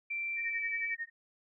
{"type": "tone with pitch glide", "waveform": "sine", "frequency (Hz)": [2349, 2305], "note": ["D7", "D7"], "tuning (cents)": [0, -33], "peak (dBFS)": -33, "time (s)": [0.1, 0.95], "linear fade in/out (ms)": 10, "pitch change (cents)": -33, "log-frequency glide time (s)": [0.41, 0.64]}
{"type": "tone with tremolo", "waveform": "sine", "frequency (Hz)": 1849, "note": "A#6", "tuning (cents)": -15, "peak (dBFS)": -33, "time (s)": [0.36, 1.1], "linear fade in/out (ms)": 50, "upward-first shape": "sine", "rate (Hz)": 11, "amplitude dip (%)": 100}
{"effects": []}